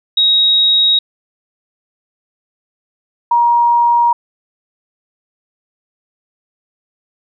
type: tone pair in turn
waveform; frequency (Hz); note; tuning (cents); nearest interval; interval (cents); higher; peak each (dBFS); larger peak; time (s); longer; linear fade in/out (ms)
sine; 3790 / 947.5; A#7 / A#5; +28 / +28; 2 octaves; 2400; first; -8; neither; 0.17-0.99 / 3.31-4.13; neither; 5
effects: none